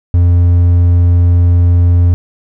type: tone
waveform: triangle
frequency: 87.31 Hz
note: F2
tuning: in tune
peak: -3 dBFS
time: 0.14-2.14 s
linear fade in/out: 0 ms
effects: none